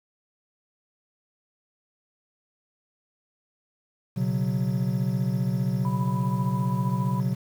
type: chord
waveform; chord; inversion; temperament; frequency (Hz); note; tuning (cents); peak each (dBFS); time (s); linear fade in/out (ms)
triangle; B suspended second; none; equal; 123.47 / 138.59 / 185; B2 / C#3 / F#3; 0 / 0 / 0; -25 / -26 / -25; 4.16-7.35; 20
type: tone with tremolo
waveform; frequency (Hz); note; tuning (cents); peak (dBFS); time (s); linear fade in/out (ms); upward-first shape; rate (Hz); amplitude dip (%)
sine; 987.8; B5; 0; -31; 5.85-7.2; 0; sine; 13; 50
effects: 8-bit